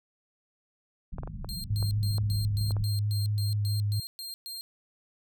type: low-pass noise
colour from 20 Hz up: pink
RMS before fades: -38 dBFS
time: 1.12-2.84 s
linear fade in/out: 10 ms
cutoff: 210 Hz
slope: 48 dB/octave
type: clicks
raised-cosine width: 1 ms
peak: -26 dBFS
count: 8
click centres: 1.184 / 1.234 / 1.275 / 1.446 / 1.827 / 2.183 / 2.708 / 2.767 s
type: tone bursts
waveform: sawtooth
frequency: 4196 Hz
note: C8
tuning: 4 cents sharp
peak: -34 dBFS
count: 12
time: 1.49-4.61 s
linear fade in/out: 0 ms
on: 150 ms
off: 120 ms
type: tone with vibrato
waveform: sine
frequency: 103.83 Hz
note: G#2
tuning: in tune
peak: -25 dBFS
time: 1.7-4 s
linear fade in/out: 5 ms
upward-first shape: sine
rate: 4.5 Hz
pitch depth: 18 cents each way
effects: none